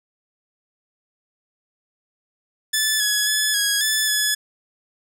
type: tone with pitch steps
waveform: 10% pulse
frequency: 1742 / 1685 / 1717 / 1657 / 1739 / 1707 Hz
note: A6 / G#6 / A6 / G#6 / A6 / G#6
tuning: -18 / +25 / -43 / -4 / -21 / +47 cents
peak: -9 dBFS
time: 2.73-4.35 s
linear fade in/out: 10 ms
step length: 270 ms
effects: none